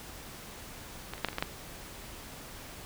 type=clicks; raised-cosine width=0.3 ms; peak=-21 / -29 / -11 / -17 / -26 / -15 / -12 dBFS; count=7; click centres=1.136 / 1.18 / 1.247 / 1.286 / 1.33 / 1.384 / 1.425 s; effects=pink hiss -46 dBFS RMS until 2.85 s